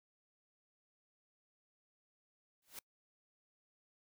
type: noise with exponential growth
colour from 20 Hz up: white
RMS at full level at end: -44 dBFS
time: 2.62-2.79 s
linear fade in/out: 2 ms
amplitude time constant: 35 ms
effects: noise-tail reverb RT60 0.1 s tail -26 dB re dry